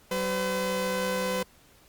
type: tone pair together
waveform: sawtooth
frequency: 190 / 507.2 Hz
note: F#3 / B4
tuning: +46 / +46 cents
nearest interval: octave + perfect fourth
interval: 1700 cents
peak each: -28 / -24 dBFS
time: 0.11-1.43 s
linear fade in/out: 5 ms
effects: pink hiss -58 dBFS RMS until 1.88 s + Opus 48 kbps